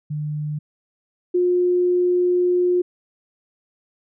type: tone pair in turn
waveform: sine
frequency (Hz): 150 / 357.5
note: D3 / F4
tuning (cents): +37 / +41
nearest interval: octave + minor third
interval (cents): 1504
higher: second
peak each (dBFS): -23 / -15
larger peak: second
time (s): 0.1-0.59 / 1.34-2.82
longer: second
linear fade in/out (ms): 10
effects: none